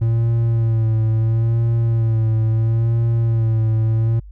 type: tone with vibrato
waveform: triangle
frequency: 113.2 Hz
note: A2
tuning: 50 cents sharp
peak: -12 dBFS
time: 0.01-4.2 s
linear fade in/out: 10 ms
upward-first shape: sine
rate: 0.74 Hz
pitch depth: 38 cents each way
effects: added 50 Hz sine -35 dBFS peak until 4.31 s